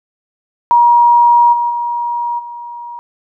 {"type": "tone with level steps", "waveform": "sine", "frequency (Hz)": 952, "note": "A#5", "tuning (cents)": 36, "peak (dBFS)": [-5, -12, -15, -25], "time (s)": [0.71, 2.99], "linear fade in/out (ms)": 0, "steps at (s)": [1.52, 1.69, 2.38], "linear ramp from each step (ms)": 20, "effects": []}